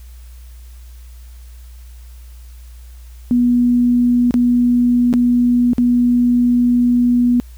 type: tone with dropouts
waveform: sine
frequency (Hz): 243.3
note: B3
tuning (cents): -26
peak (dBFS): -10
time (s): 3.31-7.4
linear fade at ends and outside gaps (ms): 0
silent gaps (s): 4.309-4.341 / 5.129-5.138 / 5.733-5.782
effects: added 60 Hz sine -34 dBFS peak until 7.57 s + white hiss -51 dBFS RMS until 7.57 s